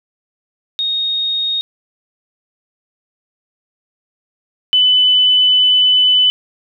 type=tone pair in turn; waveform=sine; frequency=3724 / 3003 Hz; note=A#7 / F#7; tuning=-2 / +25 cents; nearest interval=major third; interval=373 cents; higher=first; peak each=-15 / -8 dBFS; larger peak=second; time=0.79-1.61 / 4.73-6.3 s; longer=second; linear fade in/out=0 ms; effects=none